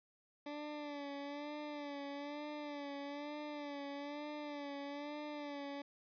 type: tone with vibrato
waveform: 20% pulse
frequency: 290 Hz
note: D4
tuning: 22 cents flat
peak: -38 dBFS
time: 0.46-5.82 s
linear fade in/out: 5 ms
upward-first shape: sine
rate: 1.1 Hz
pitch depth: 50 cents each way
effects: resampled to 11025 Hz